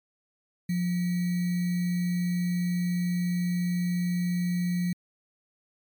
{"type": "tone with sample-and-hold", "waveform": "sine", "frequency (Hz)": 177.1, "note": "F3", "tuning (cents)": 24, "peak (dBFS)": -24, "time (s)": [0.69, 4.93], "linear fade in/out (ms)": 5, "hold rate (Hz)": 2100, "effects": ["MP3 96 kbps"]}